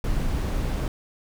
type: noise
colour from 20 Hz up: brown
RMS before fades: -25 dBFS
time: 0.04-0.88 s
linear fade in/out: 2 ms
effects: none